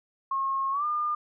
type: tone with pitch glide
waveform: sine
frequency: 1082 to 1207.5 Hz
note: C#6 to D6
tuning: -42 to +48 cents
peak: -25 dBFS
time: 0.31-1.15 s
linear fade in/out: 5 ms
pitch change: +190 cents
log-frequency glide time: 0.71-0.85 s
effects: none